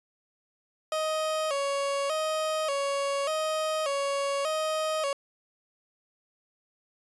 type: tone with vibrato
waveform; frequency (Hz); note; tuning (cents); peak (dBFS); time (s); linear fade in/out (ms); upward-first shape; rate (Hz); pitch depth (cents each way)
30% pulse; 591; D5; +11; -24; 0.92-5.13; 2; square; 0.85; 100
effects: resampled to 24000 Hz